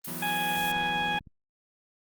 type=noise; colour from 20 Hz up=blue; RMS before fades=-38 dBFS; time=0.04-0.72 s; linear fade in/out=5 ms
type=chord; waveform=sawtooth; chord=E suspended second; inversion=none; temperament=equal; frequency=164.81 / 185 / 246.9 Hz; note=E3 / F#3 / B3; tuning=0 / 0 / 0 cents; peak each=-36 / -37 / -37 dBFS; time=0.07-1.19 s; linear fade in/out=10 ms
type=harmonic tone; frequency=830 Hz; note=G#5; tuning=1 cent flat; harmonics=1 / 2 / 3 / 4; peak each=-29 / -32 / -34 / -35 dBFS; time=0.22-1.19 s; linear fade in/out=5 ms
type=click train; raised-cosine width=5 ms; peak=-36 dBFS; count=12; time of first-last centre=0.58-1.272 s; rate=15.9 Hz
effects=Opus 24 kbps